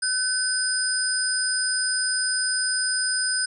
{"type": "tone cluster", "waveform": "sine", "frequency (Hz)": [1520, 5000, 8980], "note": ["F#6", "D#8", "C#9"], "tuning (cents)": [46, 8, 21], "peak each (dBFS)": -26, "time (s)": [0.02, 3.46], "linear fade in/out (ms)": 10, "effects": []}